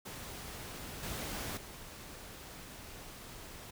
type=noise with level steps; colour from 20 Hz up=pink; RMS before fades=-45 / -40 / -49 dBFS; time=0.05-3.71 s; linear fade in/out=10 ms; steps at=1.03 / 1.57 s; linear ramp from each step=2 ms; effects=none